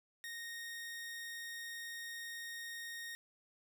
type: tone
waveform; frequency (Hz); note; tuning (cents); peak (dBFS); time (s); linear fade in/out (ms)
sawtooth; 1858; A#6; -6; -40; 0.24-3.15; 0
effects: none